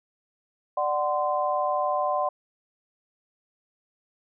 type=tone cluster; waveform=sine; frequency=592 / 745 / 1035 Hz; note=D5 / F#5 / C6; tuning=+14 / +12 / -19 cents; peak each=-27 dBFS; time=0.77-2.29 s; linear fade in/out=5 ms; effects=none